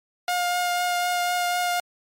sawtooth tone with vibrato, 711 Hz, F5, 31 cents sharp, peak -18 dBFS, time 0.28-1.8 s, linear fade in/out 2 ms, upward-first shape triangle, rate 4 Hz, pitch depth 14 cents each way, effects MP3 64 kbps

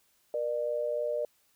sine tone pair together, 475.4 / 599 Hz, A#4 / D5, +34 / +34 cents, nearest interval major third, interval 400 cents, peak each -33 / -30 dBFS, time 0.34-1.25 s, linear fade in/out 2 ms, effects white hiss -69 dBFS RMS until 1.55 s

